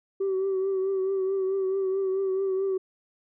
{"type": "tone with vibrato", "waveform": "sine", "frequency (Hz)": 383.8, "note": "G4", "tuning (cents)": -37, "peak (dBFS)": -22, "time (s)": [0.2, 2.78], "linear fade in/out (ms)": 10, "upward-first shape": "triangle", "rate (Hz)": 4.6, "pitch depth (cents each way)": 44, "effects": ["tanh soft clip ceiling -21 dBFS"]}